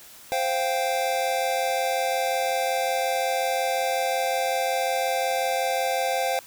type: chord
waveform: square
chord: C suspended fourth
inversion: none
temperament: equal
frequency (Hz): 523.3 / 698.5 / 784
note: C5 / F5 / G5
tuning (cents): 0 / 0 / 0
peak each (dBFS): -28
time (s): 0.32-6.39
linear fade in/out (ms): 0
effects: white hiss -47 dBFS RMS until 6.46 s